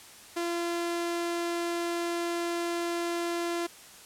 sawtooth tone, 342.6 Hz, F4, 33 cents flat, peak -25 dBFS, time 0.36-3.67 s, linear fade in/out 10 ms, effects white hiss -50 dBFS RMS until 4.05 s + low-pass 11000 Hz 12 dB/octave

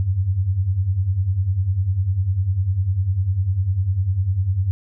sine beating tone pair, 86.8 / 96.8 Hz, F2 / G2, -10 / -21 cents, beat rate 10 Hz, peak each -24 / -18 dBFS, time 0-4.71 s, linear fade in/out 0 ms, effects none

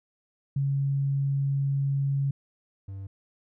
sine / triangle tone pair in turn, 138.59 / 97.38 Hz, C#3 / G2, 0 / -11 cents, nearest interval tritone, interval 611 cents, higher first, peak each -23 / -33 dBFS, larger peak first, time 0.56-2.31 / 2.88-3.07 s, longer first, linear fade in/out 5 ms, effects none

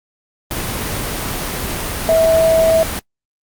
sine tone in noise, 650 Hz, E5, 24 cents flat, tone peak -9 dBFS, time 2.09-2.83 s, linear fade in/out 0 ms, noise pink, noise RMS -22 dBFS, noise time 0.51-2.99 s, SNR +10 dB, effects noise-tail reverb RT60 0.1 s tail -24 dB re dry + Opus 24 kbps

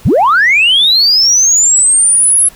sine linear sweep, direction up, 58.27 to 11000 Hz, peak -4 dBFS, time 0.05-2.49 s, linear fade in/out 10 ms, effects tanh soft clip ceiling -2 dBFS + pink hiss -39 dBFS RMS until 2.55 s

